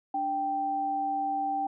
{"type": "tone pair together", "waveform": "sine", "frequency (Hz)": [293.7, 783], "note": ["D4", "G5"], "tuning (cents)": [0, -2], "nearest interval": "octave + perfect fourth", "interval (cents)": 1698, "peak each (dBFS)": [-37, -27], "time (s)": [0.14, 1.67], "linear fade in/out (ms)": 5, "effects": []}